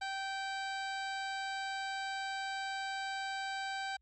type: harmonic tone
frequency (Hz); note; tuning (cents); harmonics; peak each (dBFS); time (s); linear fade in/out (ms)
778; G5; -13; 1 / 2 / 3 / 4 / 5 / 6 / 7 / 8 / 9 / 10; -39 / -41 / -48 / -50 / -49 / -50 / -62 / -63 / -64 / -56; 0.01-3.97; 10
effects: added 60 Hz sine -70 dBFS peak until 4.01 s